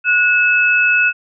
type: tone pair together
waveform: sine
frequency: 1463 / 2600 Hz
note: F#6 / E7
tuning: -20 / -24 cents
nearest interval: minor seventh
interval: 996 cents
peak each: -13 dBFS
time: 0.04-1.13 s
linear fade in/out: 50 ms
effects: none